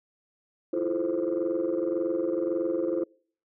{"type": "chord", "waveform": "sine", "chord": "F major seventh", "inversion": "third", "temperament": "just", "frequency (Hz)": [327.4, 349.2, 436.5, 523.8], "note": ["E4", "F4", "A4", "C5"], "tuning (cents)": [-12, 0, -14, 2], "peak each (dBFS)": [-29, -28, -33, -29], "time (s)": [0.73, 3.04], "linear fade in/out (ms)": 5, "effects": ["noise-tail reverb RT60 0.5 s tail -26 dB re dry", "tanh soft clip ceiling -19 dBFS"]}